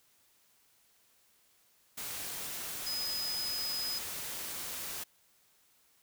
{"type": "tone in noise", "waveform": "sine", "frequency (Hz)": 5030, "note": "D#8", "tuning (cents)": 18, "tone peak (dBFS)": -34, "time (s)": [2.86, 3.99], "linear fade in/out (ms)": 10, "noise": "white", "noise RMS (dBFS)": -40, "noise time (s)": [1.97, 5.04], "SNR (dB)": 3, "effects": ["white hiss -68 dBFS RMS until 6.02 s"]}